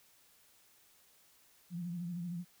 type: tone with vibrato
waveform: sine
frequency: 173.9 Hz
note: F3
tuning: 7 cents flat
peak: -37 dBFS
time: 1.7-2.45 s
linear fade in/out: 50 ms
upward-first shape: sine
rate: 13 Hz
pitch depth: 61 cents each way
effects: white hiss -66 dBFS RMS until 2.6 s